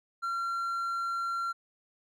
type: tone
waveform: triangle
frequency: 1370 Hz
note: F6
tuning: 34 cents flat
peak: -28 dBFS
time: 0.22-1.53 s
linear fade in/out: 20 ms
effects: none